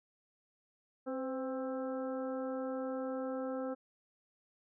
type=harmonic tone with a mistuned harmonic; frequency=264.5 Hz; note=C4; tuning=19 cents sharp; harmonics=1 / 2 / 3 / 4 / 5 / 6; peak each=-39 / -38 / -48 / -55 / -48 / -57 dBFS; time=1.06-3.75 s; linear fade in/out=20 ms; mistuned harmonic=2; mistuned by=-41 cents; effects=none